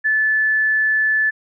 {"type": "tone", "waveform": "sine", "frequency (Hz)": 1740, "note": "A6", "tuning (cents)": -20, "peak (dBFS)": -14, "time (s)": [0.04, 1.31], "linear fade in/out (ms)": 20, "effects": []}